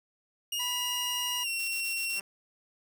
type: tone with pitch glide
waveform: sawtooth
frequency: 2852 to 2730 Hz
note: F7 to F7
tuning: +36 to -40 cents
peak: -27 dBFS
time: 0.52-2.2 s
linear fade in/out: 5 ms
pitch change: -76 cents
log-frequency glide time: 1.43-1.48 s
type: tone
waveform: sawtooth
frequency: 987.8 Hz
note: B5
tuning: in tune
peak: -33 dBFS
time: 0.59-1.44 s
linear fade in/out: 10 ms
type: noise bursts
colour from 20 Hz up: blue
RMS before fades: -43 dBFS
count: 5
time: 1.59-2.184 s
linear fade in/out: 2 ms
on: 90 ms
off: 36 ms
type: tone with exponential growth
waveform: 5% pulse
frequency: 196 Hz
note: G3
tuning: in tune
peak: -32 dBFS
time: 2.03-2.21 s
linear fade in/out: 2 ms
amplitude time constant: 38 ms
effects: none